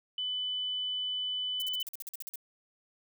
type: tone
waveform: sine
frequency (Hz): 3000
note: F#7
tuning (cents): +23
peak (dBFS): -31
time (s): 0.18-1.83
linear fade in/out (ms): 2
type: noise bursts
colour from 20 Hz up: violet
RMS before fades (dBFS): -40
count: 12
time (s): 1.6-2.357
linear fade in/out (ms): 0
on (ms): 20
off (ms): 47
effects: none